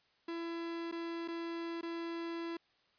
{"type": "tone with dropouts", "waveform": "45% pulse", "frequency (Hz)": 335.4, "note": "E4", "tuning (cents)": 30, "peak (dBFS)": -38, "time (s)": [0.28, 2.57], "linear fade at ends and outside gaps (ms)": 5, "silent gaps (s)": [[0.915, 0.923], [1.278, 1.283], [1.812, 1.829]], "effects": ["white hiss -72 dBFS RMS until 2.98 s", "resampled to 11025 Hz"]}